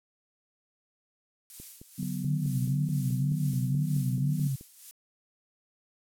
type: noise with tremolo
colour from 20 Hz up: violet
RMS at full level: -40 dBFS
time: 1.5-4.91 s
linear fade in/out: 0 ms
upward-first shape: sine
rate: 2.1 Hz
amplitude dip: 70%
type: click train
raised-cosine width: 3 ms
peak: -34 dBFS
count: 15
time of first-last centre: 1.6-4.611 s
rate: 4.65 Hz
type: chord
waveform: sine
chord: B minor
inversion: first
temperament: equal with one note detuned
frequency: 143.15 / 185 / 246.9 Hz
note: D3 / F#3 / B3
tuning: -44 / 0 / 0 cents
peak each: -35 / -33 / -37 dBFS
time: 1.98-4.48 s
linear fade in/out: 10 ms
type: tone with vibrato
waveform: sine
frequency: 139 Hz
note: C#3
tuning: 5 cents sharp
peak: -27 dBFS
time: 2.24-4.56 s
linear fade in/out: 10 ms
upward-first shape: sine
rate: 2 Hz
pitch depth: 150 cents each way
effects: low-pass 12000 Hz 12 dB/octave